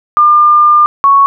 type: tone pair in turn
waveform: sine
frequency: 1200 / 1110.1 Hz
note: D6 / C#6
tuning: +37 / +2 cents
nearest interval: minor second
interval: 135 cents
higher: first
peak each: -3 dBFS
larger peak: neither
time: 0.17-0.86 / 1.04-1.26 s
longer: first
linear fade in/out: 0 ms
effects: none